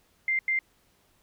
sine tone bursts at uneven times, 2093 Hz, C7, in tune, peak -23 dBFS, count 2, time 0.28-0.39 / 0.48-0.59 s, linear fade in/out 2 ms, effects pink hiss -66 dBFS RMS until 1.22 s

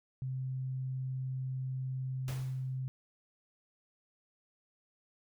sine tone, 130.5 Hz, C3, 4 cents flat, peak -34 dBFS, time 0.22-2.88 s, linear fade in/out 0 ms
pink noise with exponential decay, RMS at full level -43 dBFS, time 2.28-2.79 s, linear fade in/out 1 ms, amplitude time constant 110 ms
effects none

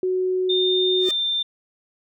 sine tone, 370.1 Hz, F#4, in tune, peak -19 dBFS, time 0.03-1.09 s, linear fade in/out 2 ms
sine tone with pitch glide, 3620 to 3585 Hz, A7 to A7, +48 to +32 cents, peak -20 dBFS, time 0.49-1.43 s, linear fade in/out 10 ms, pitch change -16 cents, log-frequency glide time 1.04-1.1 s
5% pulse tone with exponential growth, 614 Hz, D#5, 23 cents flat, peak -18 dBFS, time 0.94-1.11 s, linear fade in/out 2 ms, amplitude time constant 35 ms
effects none

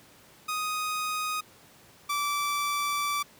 sawtooth tone pair in turn, 1248 / 1161.8 Hz, D#6 / D6, +5 / -19 cents, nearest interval minor second, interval 124 cents, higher first, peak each -25 / -23 dBFS, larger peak second, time 0.48-1.41 / 2.09-3.23 s, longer second, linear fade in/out 10 ms, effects pink hiss -55 dBFS RMS until 3.39 s + high-pass 100 Hz 12 dB/octave

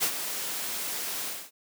white noise with ADSR envelope, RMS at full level -24 dBFS, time 0-1.51 s, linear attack 30 ms, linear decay 77 ms, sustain -9 dB, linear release 250 ms, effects high-pass 200 Hz 12 dB/octave

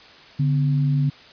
sine tone pair together, 144.2 / 254.5 Hz, D3 / C4, -31 / -48 cents, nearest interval minor seventh, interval 983 cents, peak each -17 / -28 dBFS, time 0.39-1.1 s, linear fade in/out 10 ms, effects white hiss -46 dBFS RMS until 1.32 s + resampled to 11025 Hz

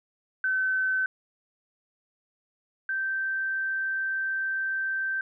sine tone pair in turn, 1528 / 1558.3 Hz, G6 / G6, -45 / -11 cents, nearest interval unison, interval 34 cents, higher second, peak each -23 / -26 dBFS, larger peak first, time 0.44-1.06 / 2.89-5.21 s, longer second, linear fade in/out 2 ms, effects none

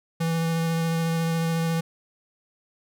square tone with vibrato, 164.81 Hz, E3, in tune, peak -23 dBFS, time 0.2-1.81 s, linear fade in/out 10 ms, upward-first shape sine, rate 14 Hz, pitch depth 11 cents each way, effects none

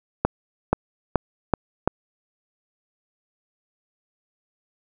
accelerating click train, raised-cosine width 1 ms, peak -3 dBFS, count 5, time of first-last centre 0.25-1.876 s, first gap 480 ms, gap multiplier 0.89, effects none

